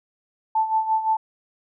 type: tone with tremolo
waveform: sine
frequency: 880 Hz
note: A5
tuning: in tune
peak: -16 dBFS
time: 0.55-1.17 s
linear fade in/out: 5 ms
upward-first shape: sine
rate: 5.8 Hz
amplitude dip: 70%
effects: none